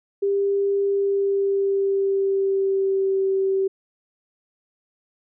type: tone with pitch glide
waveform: sine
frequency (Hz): 398.2 to 385.7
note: G4 to G4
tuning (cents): +27 to -28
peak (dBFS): -18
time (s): 0.22-3.68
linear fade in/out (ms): 10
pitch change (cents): -55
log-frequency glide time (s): 0.85-3.28
effects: none